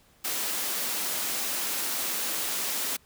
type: high-pass noise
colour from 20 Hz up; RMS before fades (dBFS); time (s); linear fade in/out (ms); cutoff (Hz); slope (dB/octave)
white; -30; 0.24-2.97; 10; 180; 24
effects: pink hiss -61 dBFS RMS until 3.05 s